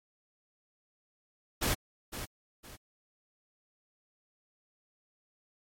pink noise with echo, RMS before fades -29 dBFS, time 1.61-1.75 s, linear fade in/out 20 ms, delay 510 ms, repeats 2, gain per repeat -10 dB, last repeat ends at 2.77 s, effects MP3 64 kbps

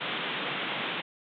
white band-pass noise, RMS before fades -33 dBFS, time 0-1.02 s, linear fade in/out 20 ms, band 130 to 3600 Hz, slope 96 dB/octave, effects none

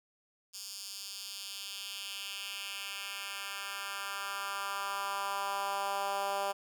10% pulse tone with high-pass filter sweep, 198.4 Hz, G3, 21 cents sharp, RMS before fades -38 dBFS, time 0.53-6.53 s, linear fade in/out 20 ms, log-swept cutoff 5300 to 650 Hz, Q 1.8, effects none

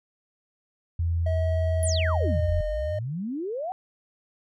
sine tone, 84 Hz, E2, 33 cents sharp, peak -22 dBFS, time 0.99-2.61 s, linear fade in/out 5 ms
triangle tone with pitch glide, 641 to 611 Hz, E5 to D#5, -49 to -32 cents, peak -26 dBFS, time 1.26-2.99 s, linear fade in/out 5 ms, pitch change -83 cents, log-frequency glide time 2.02-2.36 s
sine exponential two-way sweep, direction down then up, 11175 to 32.7 to 780 Hz, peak -28 dBFS, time 1.83-3.72 s, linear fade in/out 0 ms, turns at 2.56 s
effects none

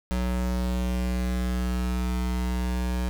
square tone pair together, 61.74 / 185.3 Hz, B1 / F#3, 0 / +3 cents, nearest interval octave + perfect fifth, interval 1903 cents, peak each -26 / -35 dBFS, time 0.11-3.09 s, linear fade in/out 0 ms, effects none

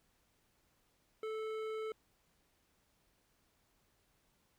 sine tone with hard clipping, 437.4 Hz, A4, 10 cents flat, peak -40 dBFS, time 1.23-1.92 s, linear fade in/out 2 ms, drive 12 dB, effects pink hiss -75 dBFS RMS until 4.58 s

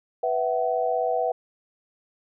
sine chord, B suspended fourth, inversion none, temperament equal with one note detuned, 493.9 / 659.3 / 755.5 Hz, B4 / E5 / F#5, 0 / 0 / +36 cents, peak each -26 dBFS, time 0.23-1.32 s, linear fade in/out 5 ms, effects none

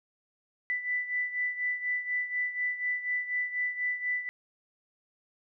sine beating tone pair, 1984 / 1988.1 Hz, B6 / B6, +7 / +11 cents, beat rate 4.1 Hz, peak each -30 / -35 dBFS, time 0.7-4.29 s, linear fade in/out 0 ms, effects none

